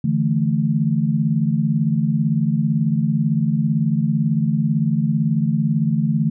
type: chord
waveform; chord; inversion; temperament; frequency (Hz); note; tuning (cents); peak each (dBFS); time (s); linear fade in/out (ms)
sine; D suspended second; none; equal; 146.83 / 164.81 / 220; D3 / E3 / A3; 0 / 0 / 0; -20; 0.04-6.3; 5
effects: none